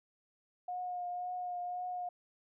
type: tone with vibrato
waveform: sine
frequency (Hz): 718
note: F5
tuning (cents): +48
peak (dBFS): -36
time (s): 0.68-2.09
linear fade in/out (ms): 5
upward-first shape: triangle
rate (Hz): 1.9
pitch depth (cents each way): 22
effects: none

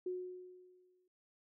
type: tone with exponential decay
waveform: sine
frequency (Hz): 364.5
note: F#4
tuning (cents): -26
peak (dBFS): -35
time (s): 0.06-1.08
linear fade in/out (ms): 5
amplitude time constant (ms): 220
effects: none

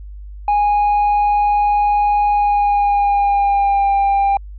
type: tone with pitch glide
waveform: sine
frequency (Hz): 825 to 795.5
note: G#5 to G5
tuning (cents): -12 to +25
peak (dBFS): -9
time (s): 0.48-4.37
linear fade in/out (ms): 2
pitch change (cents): -63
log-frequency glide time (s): 2.29-3.92
effects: tanh soft clip ceiling -11 dBFS + added 50 Hz sine -30 dBFS peak until 4.58 s

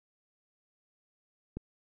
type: click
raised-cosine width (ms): 3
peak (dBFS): -24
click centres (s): 1.57
effects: none

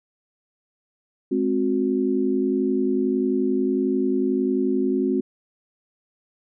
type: tone cluster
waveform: sine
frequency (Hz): 212.1 / 263.3 / 364.9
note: G#3 / C4 / F#4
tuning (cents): +37 / +11 / -24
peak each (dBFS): -26 / -22 / -23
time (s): 1.31-5.21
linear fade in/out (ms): 10
effects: none

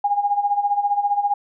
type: tone with tremolo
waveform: sine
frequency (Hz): 815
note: G#5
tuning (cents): -33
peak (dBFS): -14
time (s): 0.04-1.34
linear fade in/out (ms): 5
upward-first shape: sine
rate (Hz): 15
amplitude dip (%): 75
effects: none

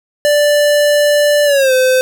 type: tone with pitch glide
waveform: square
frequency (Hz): 587.3 to 514.2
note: D5 to C5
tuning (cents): 0 to -30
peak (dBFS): -9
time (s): 0.25-2.01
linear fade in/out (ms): 0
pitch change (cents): -230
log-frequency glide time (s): 1.45-1.73
effects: none

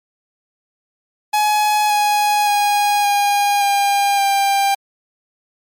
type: tone with pitch steps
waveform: 45% pulse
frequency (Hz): 843 / 832.8 / 822.8 / 812.9 / 803.1 / 793.4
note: G#5 / G#5 / G#5 / G#5 / G5 / G5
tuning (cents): +26 / +5 / -16 / -37 / +42 / +21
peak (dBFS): -13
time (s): 1.33-4.75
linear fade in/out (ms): 10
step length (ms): 570
effects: MP3 64 kbps

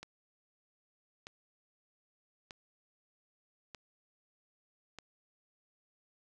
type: click train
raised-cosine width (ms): 0.2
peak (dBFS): -28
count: 5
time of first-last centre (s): 0.03-4.987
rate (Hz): 0.807
effects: none

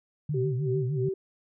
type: tone with vibrato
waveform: sine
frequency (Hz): 135.7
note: C#3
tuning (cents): -36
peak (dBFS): -26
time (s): 0.29-1.09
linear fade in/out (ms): 5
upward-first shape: sine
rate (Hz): 6.6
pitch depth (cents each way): 210
type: tone with tremolo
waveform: sine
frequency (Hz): 383.5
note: G4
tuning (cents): -38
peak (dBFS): -26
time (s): 0.34-1.14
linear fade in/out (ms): 5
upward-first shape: sine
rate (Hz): 3.1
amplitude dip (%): 85
effects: none

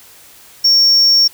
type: tone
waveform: triangle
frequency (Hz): 5500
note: F8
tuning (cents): -27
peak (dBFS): -6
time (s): 0.64-1.28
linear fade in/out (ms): 10
effects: white hiss -42 dBFS RMS until 1.33 s

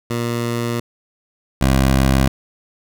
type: tone pair in turn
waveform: 15% pulse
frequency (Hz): 118.3 / 66.39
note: A#2 / C2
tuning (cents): +26 / +26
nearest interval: minor seventh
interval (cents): 1000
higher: first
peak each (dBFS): -13 / -6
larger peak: second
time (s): 0.1-0.8 / 1.61-2.28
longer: first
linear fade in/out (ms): 5
effects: none

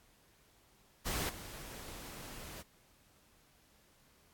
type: noise with level steps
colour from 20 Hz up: pink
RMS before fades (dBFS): -36 / -48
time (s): 1.05-2.63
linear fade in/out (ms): 20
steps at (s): 1.29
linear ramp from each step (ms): 5
effects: pink hiss -67 dBFS RMS until 4.33 s + AAC 64 kbps

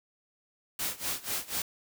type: noise with tremolo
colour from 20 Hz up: white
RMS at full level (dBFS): -31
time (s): 0.79-1.62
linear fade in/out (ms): 2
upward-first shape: sine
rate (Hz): 4.1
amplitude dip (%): 90
effects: none

